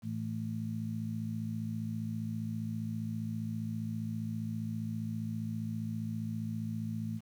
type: harmonic tone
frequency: 55 Hz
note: A1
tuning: in tune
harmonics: 2 / 3 / 4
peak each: -38 / -41 / -37 dBFS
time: 0.02-7.21 s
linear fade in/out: 50 ms
effects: 10-bit